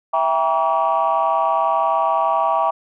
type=chord; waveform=sine; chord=E diminished seventh; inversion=none; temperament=just; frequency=659.3 / 791.1 / 949.3 / 1139.2 Hz; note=E5 / G5 / Bb5 / Db6; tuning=0 / +16 / +31 / +47 cents; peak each=-20 dBFS; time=0.13-2.71 s; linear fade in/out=10 ms; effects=tanh soft clip ceiling -8 dBFS